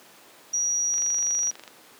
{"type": "tone", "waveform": "sine", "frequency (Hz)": 5770, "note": "F#8", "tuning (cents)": -44, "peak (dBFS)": -22, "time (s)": [0.53, 1.51], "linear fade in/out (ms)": 10}
{"type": "click train", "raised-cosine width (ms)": 0.2, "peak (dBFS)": -24, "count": 19, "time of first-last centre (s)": [0.94, 1.678], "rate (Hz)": 24.4}
{"effects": ["pink hiss -51 dBFS RMS until 1.99 s", "high-pass 300 Hz 12 dB/octave"]}